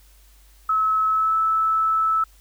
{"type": "tone with pitch glide", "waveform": "sine", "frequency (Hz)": [1293, 1309.5], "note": ["E6", "E6"], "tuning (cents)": [-34, -12], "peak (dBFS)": -17, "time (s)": [0.69, 2.24], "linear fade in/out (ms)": 5, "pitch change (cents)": 22, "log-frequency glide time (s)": [1.08, 1.36], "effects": ["added 50 Hz sine -50 dBFS peak until 2.4 s", "white hiss -57 dBFS RMS until 2.4 s"]}